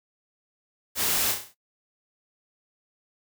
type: noise with echo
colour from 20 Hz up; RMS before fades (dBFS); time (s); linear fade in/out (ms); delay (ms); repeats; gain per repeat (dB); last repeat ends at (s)
white; -26; 0.95-1.35; 50; 33; 6; -5; 1.548
effects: noise-tail reverb RT60 0.1 s tail -17 dB re dry